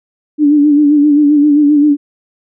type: tone with vibrato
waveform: sine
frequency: 293.7 Hz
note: D4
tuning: in tune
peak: -5 dBFS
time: 0.38-1.97 s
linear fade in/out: 50 ms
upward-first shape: sine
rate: 7.6 Hz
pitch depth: 50 cents each way
effects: none